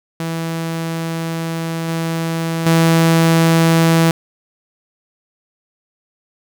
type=tone with level steps; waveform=sawtooth; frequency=164.4 Hz; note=E3; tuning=4 cents flat; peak=-16 / -14 / -6 dBFS; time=0.2-4.11 s; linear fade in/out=2 ms; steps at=1.88 / 2.66 s; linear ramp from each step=5 ms; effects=none